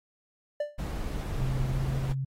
triangle tone with exponential decay, 590 Hz, D5, 8 cents sharp, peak -22 dBFS, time 0.6-0.79 s, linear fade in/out 5 ms, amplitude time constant 41 ms
brown noise, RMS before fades -32 dBFS, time 0.78-2.13 s, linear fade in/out 10 ms
sine tone with pitch glide, 130.81 to 134.25 Hz, C3 to C3, 0 to +45 cents, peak -28 dBFS, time 1.37-2.25 s, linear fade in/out 10 ms, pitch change +45 cents, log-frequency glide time 1.66-1.93 s
effects AAC 48 kbps

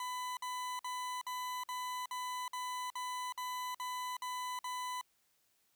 40% pulse tone bursts, 1000 Hz, B5, 21 cents sharp, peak -37 dBFS, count 12, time 0-5.012 s, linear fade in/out 2 ms, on 370 ms, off 52 ms, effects white hiss -75 dBFS RMS until 5.75 s

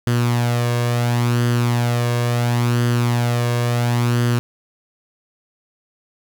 sawtooth tone with flanger, 120 Hz, B2, 49 cents flat, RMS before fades -18 dBFS, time 0.07-4.39 s, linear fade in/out 0 ms, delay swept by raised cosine 0.63 to 1.83 ms, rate 0.72 Hz, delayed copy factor +0.5, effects none

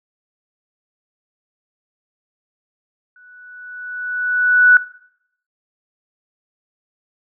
sine tone with exponential growth, 1480 Hz, F#6, in tune, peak -5 dBFS, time 3.16-4.77 s, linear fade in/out 2 ms, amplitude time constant 350 ms, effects noise-tail reverb RT60 0.7 s tail -19 dB re dry

